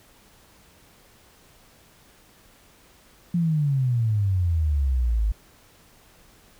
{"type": "exponential sweep", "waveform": "sine", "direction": "down", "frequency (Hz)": [176.6, 50.7], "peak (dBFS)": -19, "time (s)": [3.34, 5.32], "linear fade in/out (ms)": 5, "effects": ["pink hiss -55 dBFS RMS until 6.59 s"]}